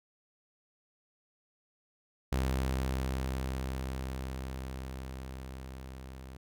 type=tone with level ramp; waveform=sawtooth; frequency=65.41 Hz; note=C2; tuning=in tune; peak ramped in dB=-24 to -41 dBFS; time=2.32-6.37 s; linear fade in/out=5 ms; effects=none